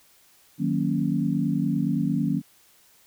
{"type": "chord", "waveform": "sine", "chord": "D# minor seventh", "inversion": "none", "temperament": "equal", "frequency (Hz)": [155.56, 185, 233.1, 277.2], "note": ["D#3", "F#3", "A#3", "C#4"], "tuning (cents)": [0, 0, 0, 0], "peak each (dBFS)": -27, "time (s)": [0.58, 2.42], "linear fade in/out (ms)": 50, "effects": ["white hiss -58 dBFS RMS until 3.06 s"]}